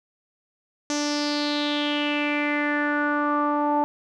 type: tone with low-pass filter sweep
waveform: sawtooth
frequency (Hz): 293.7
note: D4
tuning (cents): 0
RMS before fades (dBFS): -24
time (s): 0.9-3.84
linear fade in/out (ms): 0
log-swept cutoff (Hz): 6200 to 870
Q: 5.2
effects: none